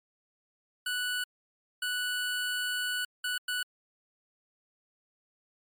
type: tone bursts at uneven times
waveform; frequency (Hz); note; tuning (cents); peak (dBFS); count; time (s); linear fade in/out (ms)
25% pulse; 1480; F#6; 0; -26; 4; 0.86-1.24 / 1.82-3.05 / 3.24-3.38 / 3.48-3.63; 5
effects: MP3 96 kbps